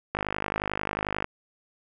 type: click train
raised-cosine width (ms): 0.5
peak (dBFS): -12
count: 57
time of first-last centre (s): 0.15-1.244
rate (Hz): 51.2
effects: none